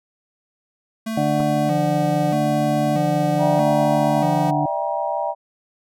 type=tone with vibrato; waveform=square; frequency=196 Hz; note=G3; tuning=in tune; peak=-24 dBFS; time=1.06-4.51 s; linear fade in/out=10 ms; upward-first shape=square; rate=0.79 Hz; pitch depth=220 cents each way
type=harmonic tone; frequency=148.2 Hz; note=D3; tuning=16 cents sharp; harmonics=1 / 2 / 4 / 5; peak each=-23 / -23 / -23 / -23 dBFS; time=1.17-4.66 s; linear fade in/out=5 ms
type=clicks; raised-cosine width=1 ms; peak=-19 dBFS; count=2; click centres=1.4 / 1.407 s
type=chord; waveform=sine; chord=E half-diminished seventh; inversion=third; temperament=just; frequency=593.3 / 659.3 / 791.1 / 949.3 Hz; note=D5 / E5 / G5 / Bb5; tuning=+18 / 0 / +16 / +31 cents; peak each=-26 dBFS; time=3.38-5.35 s; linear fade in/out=50 ms
effects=none